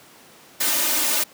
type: noise with comb filter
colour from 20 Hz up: white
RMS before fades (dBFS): -21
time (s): 0.6-1.24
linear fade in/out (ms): 10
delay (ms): 3.3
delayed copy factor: +0.95
effects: pink hiss -48 dBFS RMS until 1.33 s + high-pass 200 Hz 12 dB/octave